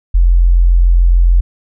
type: tone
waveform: sine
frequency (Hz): 43.51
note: F1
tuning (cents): -6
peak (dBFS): -5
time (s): 0.14-1.41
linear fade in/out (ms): 10
effects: none